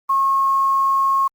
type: tone with quantisation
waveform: sine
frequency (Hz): 1086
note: C#6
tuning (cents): -36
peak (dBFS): -14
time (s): 0.09-1.28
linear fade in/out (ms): 10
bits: 7
effects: Opus 48 kbps